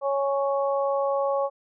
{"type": "harmonic tone", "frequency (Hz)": 277.2, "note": "C#4", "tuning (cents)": 0, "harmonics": [2, 3, 4], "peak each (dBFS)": [-23, -30, -30], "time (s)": [0.01, 1.5], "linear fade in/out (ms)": 50, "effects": []}